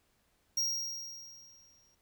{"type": "tone with exponential decay", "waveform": "square", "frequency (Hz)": 5620, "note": "F8", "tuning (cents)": 10, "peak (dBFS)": -28, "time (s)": [0.57, 1.95], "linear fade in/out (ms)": 5, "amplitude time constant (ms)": 300, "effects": ["pink hiss -73 dBFS RMS until 2.01 s"]}